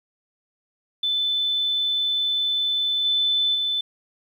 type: tone with level steps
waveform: sine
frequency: 3515 Hz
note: A7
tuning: 2 cents flat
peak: -20 / -18 / -21 dBFS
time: 1.03-3.81 s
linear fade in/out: 5 ms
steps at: 3.04 / 3.54 s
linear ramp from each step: 20 ms
effects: 9-bit

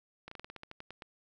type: slowing click train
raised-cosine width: 0.3 ms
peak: -29 dBFS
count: 12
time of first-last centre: 0.28-1.022 s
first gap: 34 ms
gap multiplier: 1.13
effects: none

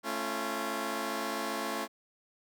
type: chord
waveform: 10% pulse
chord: A augmented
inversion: none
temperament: just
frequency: 220 / 275 / 343.8 Hz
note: A3 / C#4 / E#4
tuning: 0 / -14 / -27 cents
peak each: -29 dBFS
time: 0.03-1.88 s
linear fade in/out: 50 ms
effects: none

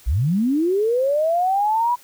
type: linear sweep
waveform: sine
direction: up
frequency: 48.11 to 987 Hz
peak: -16 dBFS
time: 0.06-1.96 s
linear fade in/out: 20 ms
effects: white hiss -49 dBFS RMS until 2.03 s

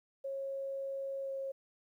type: tone with pitch glide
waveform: sine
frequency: 545 to 541.2 Hz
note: C#5 to C#5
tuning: -29 to -42 cents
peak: -36 dBFS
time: 0.24-1.52 s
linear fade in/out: 10 ms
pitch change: -13 cents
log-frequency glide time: 1.22-1.31 s
effects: 12-bit

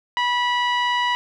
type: tone with low-pass filter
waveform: sawtooth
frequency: 977 Hz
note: B5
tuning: 19 cents flat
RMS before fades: -21 dBFS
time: 0.17-1.15 s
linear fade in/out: 0 ms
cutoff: 2900 Hz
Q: 1.7
effects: none

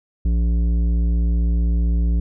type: tone with tanh clipping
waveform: triangle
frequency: 57.8 Hz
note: A#1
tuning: 14 cents flat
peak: -17 dBFS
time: 0.25-2.2 s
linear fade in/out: 5 ms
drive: 15 dB
effects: none

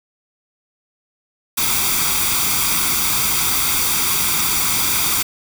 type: noise with comb filter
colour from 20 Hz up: white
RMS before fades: -18 dBFS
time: 1.57-5.23 s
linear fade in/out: 10 ms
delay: 0.85 ms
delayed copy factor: +0.65
effects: none

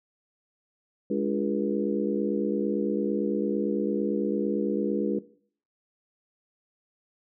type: harmonic tone with a mistuned harmonic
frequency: 68.9 Hz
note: C#2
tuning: 10 cents flat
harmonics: 3 / 4 / 5 / 6 / 7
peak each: -29 / -30 / -31 / -32 / -32 dBFS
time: 1.1-5.19 s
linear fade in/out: 5 ms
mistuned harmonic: 4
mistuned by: +82 cents
effects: noise-tail reverb RT60 0.5 s tail -17 dB re dry

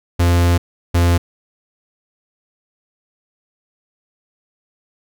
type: tone pair in turn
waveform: 45% pulse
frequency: 86.7 / 86.34 Hz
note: F2 / F2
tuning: -12 / -19 cents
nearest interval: unison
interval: 7 cents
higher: first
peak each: -11 dBFS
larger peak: neither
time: 0.19-0.58 / 0.94-1.18 s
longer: first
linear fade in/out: 10 ms
effects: none

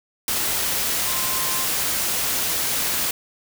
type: tone in noise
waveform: sine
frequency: 1046.5 Hz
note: C6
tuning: in tune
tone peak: -32 dBFS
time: 1.07-1.65 s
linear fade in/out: 2 ms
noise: white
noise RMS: -23 dBFS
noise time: 0.28-3.11 s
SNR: -12 dB
effects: none

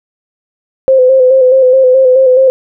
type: tone with vibrato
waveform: sine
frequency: 518 Hz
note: C5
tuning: 17 cents flat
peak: -3 dBFS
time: 0.88-2.5 s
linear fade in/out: 0 ms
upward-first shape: square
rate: 4.7 Hz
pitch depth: 36 cents each way
effects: none

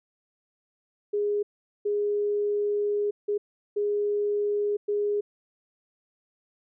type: tone bursts at uneven times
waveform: sine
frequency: 412.6 Hz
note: G#4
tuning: 11 cents flat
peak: -23 dBFS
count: 5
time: 1.13-1.43 / 1.85-3.11 / 3.28-3.38 / 3.76-4.77 / 4.88-5.21 s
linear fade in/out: 10 ms
effects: none

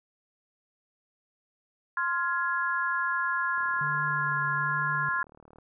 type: chord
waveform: sine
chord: F minor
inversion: second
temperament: just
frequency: 1047.7 / 1396.9 / 1676.3 Hz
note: C6 / F6 / Ab6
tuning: +2 / 0 / +16 cents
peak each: -30 dBFS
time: 1.97-5.23 s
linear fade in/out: 2 ms
type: click train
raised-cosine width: 1 ms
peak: -38 dBFS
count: 77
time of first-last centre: 3.58-5.585 s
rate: 37.9 Hz
type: tone with vibrato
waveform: triangle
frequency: 146.83 Hz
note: D3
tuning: in tune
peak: -33 dBFS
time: 3.81-5.09 s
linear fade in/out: 2 ms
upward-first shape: sine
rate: 1.2 Hz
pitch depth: 28 cents each way
effects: none

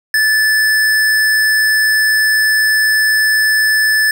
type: tone with hard clipping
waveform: sine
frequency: 1744 Hz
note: A6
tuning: 16 cents flat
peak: -11 dBFS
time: 0.14-4.11 s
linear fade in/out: 2 ms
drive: 18 dB
effects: none

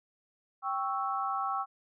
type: chord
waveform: sine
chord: C# diminished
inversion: second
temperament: equal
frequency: 784 / 1108.7 / 1318.5 Hz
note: G5 / C#6 / E6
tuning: 0 / 0 / 0 cents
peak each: -34 dBFS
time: 0.62-1.66 s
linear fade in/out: 50 ms
effects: none

